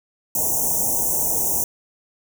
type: band-stop noise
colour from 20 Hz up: white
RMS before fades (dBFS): -21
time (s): 0.35-1.64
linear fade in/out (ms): 2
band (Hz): 960 to 5800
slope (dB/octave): 96
effects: none